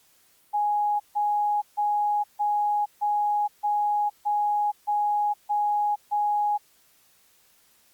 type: tone bursts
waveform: sine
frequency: 830.6 Hz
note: G#5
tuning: in tune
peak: -21 dBFS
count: 10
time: 0.53-6.58 s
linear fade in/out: 20 ms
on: 470 ms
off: 150 ms
effects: white hiss -61 dBFS RMS until 7.93 s + Opus 48 kbps